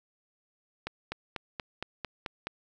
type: accelerating click train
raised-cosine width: 0.3 ms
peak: -18 dBFS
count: 8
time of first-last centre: 0.87-2.47 s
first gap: 250 ms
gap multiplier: 0.97
effects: none